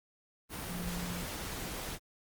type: tone in noise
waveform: sine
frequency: 176 Hz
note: F3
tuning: 14 cents sharp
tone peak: -38 dBFS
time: 0.67-1.25 s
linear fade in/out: 50 ms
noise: pink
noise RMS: -40 dBFS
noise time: 0.49-1.99 s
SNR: -1 dB
effects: Opus 32 kbps